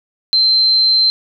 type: tone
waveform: sine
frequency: 4113 Hz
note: C8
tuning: 30 cents flat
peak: -9 dBFS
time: 0.33-1.1 s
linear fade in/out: 0 ms
effects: none